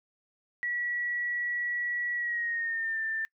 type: tone with pitch glide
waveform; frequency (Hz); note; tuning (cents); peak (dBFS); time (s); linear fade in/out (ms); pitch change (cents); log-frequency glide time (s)
sine; 1934 to 1783.8; B6 to A6; -37 to +23; -29; 0.63-3.25; 0; -140; 2.15-3
effects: noise-tail reverb RT60 0.1 s tail -25 dB re dry